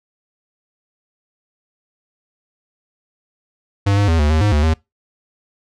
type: tone with pitch steps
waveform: square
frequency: 99.8 / 101.7 / 81.9 / 74.3 / 78.6 / 104.1 / 74.2 / 79.7 Hz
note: G2 / G#2 / E2 / D2 / D#2 / G#2 / D2 / D#2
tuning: +32 / -36 / -11 / +21 / +18 / +5 / +18 / +42 cents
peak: -13 dBFS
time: 3.86-4.74 s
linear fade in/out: 10 ms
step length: 110 ms
effects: noise-tail reverb RT60 0.2 s tail -24 dB re dry + low-pass 6000 Hz 12 dB/octave